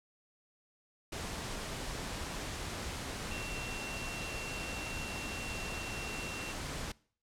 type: tone in noise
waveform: sine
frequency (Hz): 2725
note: F7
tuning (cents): -43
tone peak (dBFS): -43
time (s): 3.31-6.52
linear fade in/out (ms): 5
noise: pink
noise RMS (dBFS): -40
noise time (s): 1.12-6.92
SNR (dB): -6
effects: noise-tail reverb RT60 0.5 s tail -23 dB re dry + low-pass 9000 Hz 12 dB/octave